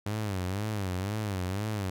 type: tone with vibrato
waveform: sawtooth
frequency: 99.2 Hz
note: G2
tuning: 21 cents sharp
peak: -26 dBFS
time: 0.06-1.9 s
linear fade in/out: 5 ms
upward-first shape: sine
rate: 2 Hz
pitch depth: 160 cents each way
effects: none